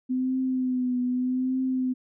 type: tone with vibrato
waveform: sine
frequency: 254.3 Hz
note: C4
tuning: 49 cents flat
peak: -23 dBFS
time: 0.09-1.94 s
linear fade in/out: 20 ms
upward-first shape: triangle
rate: 0.82 Hz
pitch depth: 46 cents each way
effects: none